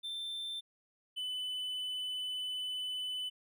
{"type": "tone pair in turn", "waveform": "triangle", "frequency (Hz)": [3559, 3005], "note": ["A7", "F#7"], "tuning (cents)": [19, 26], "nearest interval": "minor third", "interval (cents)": 293, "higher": "first", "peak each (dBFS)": [-36, -34], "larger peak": "second", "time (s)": [[0.03, 0.61], [1.16, 3.3]], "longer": "second", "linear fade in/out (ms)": 20, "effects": []}